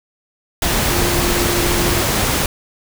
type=tone in noise; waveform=sine; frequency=349.2 Hz; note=F4; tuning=in tune; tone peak=-21 dBFS; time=0.91-2.01 s; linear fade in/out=2 ms; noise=pink; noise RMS=-17 dBFS; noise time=0.62-2.46 s; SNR=-7 dB; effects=none